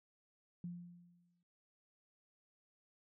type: tone with exponential decay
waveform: sine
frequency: 174.61 Hz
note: F3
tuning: in tune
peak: -40 dBFS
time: 0.64-1.43 s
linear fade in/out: 2 ms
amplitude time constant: 170 ms
effects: none